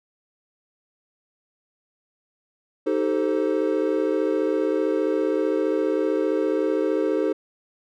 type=chord; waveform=triangle; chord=A half-diminished seventh; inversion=second; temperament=equal with one note detuned; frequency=311.1 / 384.8 / 440 / 523.3 Hz; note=Eb4 / G4 / A4 / C5; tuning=0 / -32 / 0 / 0 cents; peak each=-23 / -24 / -23 / -25 dBFS; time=2.86-7.33 s; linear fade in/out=10 ms; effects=none